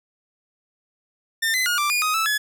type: tone with pitch steps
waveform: sawtooth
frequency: 1804 / 2029 / 1434 / 1177 / 2437 / 1252 / 1314 / 1700 Hz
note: A6 / B6 / F6 / D6 / D#7 / D#6 / E6 / G#6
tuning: +43 / +46 / +45 / +3 / -37 / +10 / -6 / +40 cents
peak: -16 dBFS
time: 1.42-2.38 s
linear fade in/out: 10 ms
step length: 120 ms
effects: none